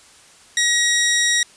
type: tone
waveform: 15% pulse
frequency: 1900 Hz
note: A#6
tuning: 33 cents sharp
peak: -9 dBFS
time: 0.57-1.43 s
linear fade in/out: 2 ms
effects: white hiss -48 dBFS RMS until 1.56 s + resampled to 22050 Hz